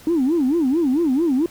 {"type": "tone with vibrato", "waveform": "sine", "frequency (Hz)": 295.7, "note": "D4", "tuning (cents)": 12, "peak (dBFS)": -14, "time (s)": [0.07, 1.46], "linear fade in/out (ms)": 2, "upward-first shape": "sine", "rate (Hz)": 4.5, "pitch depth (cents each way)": 280, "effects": ["tanh soft clip ceiling -12 dBFS", "pink hiss -45 dBFS RMS until 1.5 s"]}